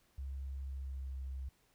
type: tone with pitch glide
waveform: sine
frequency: 67.6 to 66.25 Hz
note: C#2 to C2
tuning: -43 to +22 cents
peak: -39 dBFS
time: 0.18-1.49 s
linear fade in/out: 5 ms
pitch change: -35 cents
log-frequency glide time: 0.63-1.22 s
effects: pink hiss -72 dBFS RMS until 1.74 s